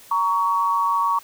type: tone pair together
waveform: sine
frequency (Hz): 932.3 / 1123.2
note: A#5 / C#6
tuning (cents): 0 / +22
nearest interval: minor third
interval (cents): 322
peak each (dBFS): -22 / -19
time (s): 0.11-1.19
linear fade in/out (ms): 5
effects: white hiss -47 dBFS RMS until 1.23 s